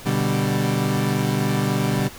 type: chord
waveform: 30% pulse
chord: G major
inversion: first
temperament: equal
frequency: 123.47 / 146.83 / 196 Hz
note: B2 / D3 / G3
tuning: 0 / 0 / 0 cents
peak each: -21 dBFS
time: 0.05-2.09 s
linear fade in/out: 20 ms
effects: pink hiss -40 dBFS RMS until 2.18 s